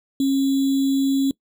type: tone with sample-and-hold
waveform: sine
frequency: 272.2 Hz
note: C#4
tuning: 31 cents flat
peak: -16 dBFS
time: 0.2-1.31 s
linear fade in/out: 2 ms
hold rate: 3675 Hz
effects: noise-tail reverb RT60 0.1 s tail -22 dB re dry